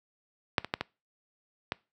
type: clicks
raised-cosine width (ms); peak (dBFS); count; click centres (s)
0.3; -6 / -19 / -11 / -14 / -13; 5; 0.582 / 0.646 / 0.739 / 0.81 / 1.721
effects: noise-tail reverb RT60 0.3 s tail -24 dB re dry + high-pass 80 Hz 12 dB/octave